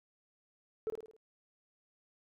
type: tone with echo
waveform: sine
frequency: 440 Hz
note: A4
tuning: in tune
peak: -30 dBFS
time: 0.87-0.9 s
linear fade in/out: 0 ms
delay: 53 ms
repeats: 5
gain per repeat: -6 dB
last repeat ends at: 1.165 s
effects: tanh soft clip ceiling -30 dBFS